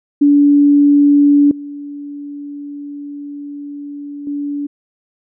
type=tone with level steps; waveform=sine; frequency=287.7 Hz; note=D4; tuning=36 cents flat; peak=-6 / -25 / -18 dBFS; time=0.21-4.67 s; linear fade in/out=10 ms; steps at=1.51 / 4.27 s; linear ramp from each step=2 ms; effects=none